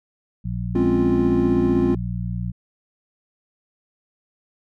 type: harmonic tone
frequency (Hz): 59.3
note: A#1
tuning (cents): +30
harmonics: 1 / 2 / 3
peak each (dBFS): -29 / -27 / -28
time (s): 0.44-2.52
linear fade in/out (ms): 20
type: chord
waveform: triangle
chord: Db major seventh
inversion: second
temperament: equal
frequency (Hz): 207.7 / 261.6 / 277.2 / 349.2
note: Ab3 / C4 / Db4 / F4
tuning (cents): 0 / 0 / 0 / 0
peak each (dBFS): -22 / -19 / -23 / -18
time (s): 0.75-1.95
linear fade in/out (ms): 5
effects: none